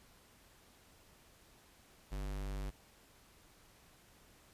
square tone, 49 Hz, G1, in tune, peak -39 dBFS, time 2.11-2.71 s, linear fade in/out 20 ms, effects pink hiss -64 dBFS RMS until 4.53 s + resampled to 32000 Hz

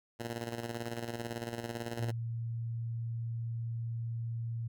10% pulse tone with tremolo, 117.1 Hz, A#2, 8 cents sharp, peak -27 dBFS, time 0.19-2.12 s, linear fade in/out 20 ms, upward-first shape square, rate 18 Hz, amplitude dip 55%
sine tone, 115.6 Hz, A#2, 14 cents flat, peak -34 dBFS, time 1.99-4.68 s, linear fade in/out 10 ms
effects none

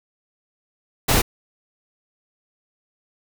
pink noise, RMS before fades -17 dBFS, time 1.08-1.22 s, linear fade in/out 10 ms, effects none

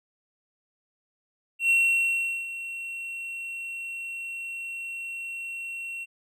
triangle tone with ADSR envelope, 2725 Hz, F7, 43 cents flat, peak -16 dBFS, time 1.59-6.06 s, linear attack 110 ms, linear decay 760 ms, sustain -15 dB, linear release 32 ms, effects none

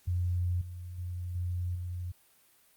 sine tone with level steps, 88.8 Hz, F2, 29 cents sharp, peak -27 / -39 / -34 / -30 / -34 dBFS, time 0.07-2.12 s, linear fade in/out 10 ms, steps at 0.61 / 0.98 / 1.35 / 1.75 s, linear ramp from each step 5 ms, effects white hiss -64 dBFS RMS until 2.76 s + Opus 48 kbps

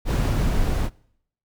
brown noise with level ramp, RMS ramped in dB -19 to -22 dBFS, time 0.05-0.9 s, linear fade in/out 50 ms, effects noise-tail reverb RT60 0.7 s tail -24 dB re dry

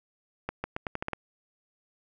accelerating click train, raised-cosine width 0.5 ms, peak -16 dBFS, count 8, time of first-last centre 0.49-1.133 s, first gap 150 ms, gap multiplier 0.83, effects none

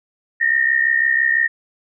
sine tone pair together, 1816 / 1882 Hz, A#6 / A#6, -46 / +16 cents, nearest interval minor second, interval 62 cents, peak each -16 / -17 dBFS, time 0.4-1.48 s, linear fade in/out 20 ms, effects none

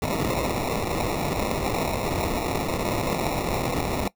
white noise with sample-and-hold, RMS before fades -26 dBFS, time 0.02-4.08 s, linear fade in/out 2 ms, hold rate 1575 Hz, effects noise-tail reverb RT60 0.1 s tail -20 dB re dry

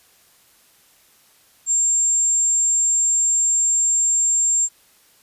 sine tone, 7400 Hz, A#8, 14 cents flat, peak -15 dBFS, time 1.66-4.69 s, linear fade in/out 50 ms, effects white hiss -55 dBFS RMS until 5.22 s + resampled to 32000 Hz

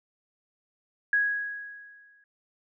sine tone with exponential decay, 1659 Hz, G#6, 2 cents flat, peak -19 dBFS, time 1.13-2.24 s, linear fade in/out 2 ms, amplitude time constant 240 ms, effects none

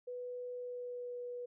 sine tone with pitch glide, 493.9 to 488.5 Hz, B4 to B4, 0 to -19 cents, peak -40 dBFS, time 0.07-1.46 s, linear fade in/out 10 ms, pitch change -19 cents, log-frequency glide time 0.53-1.18 s, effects none

